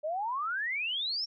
sine exponential sweep, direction up, 587.3 to 5588 Hz, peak -30 dBFS, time 0.03-1.26 s, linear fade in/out 20 ms, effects none

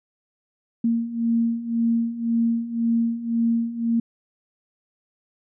sine beating tone pair, 230 / 231.9 Hz, A#3 / A#3, -23 / -9 cents, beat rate 1.9 Hz, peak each -25 / -21 dBFS, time 0.84-4 s, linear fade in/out 5 ms, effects none

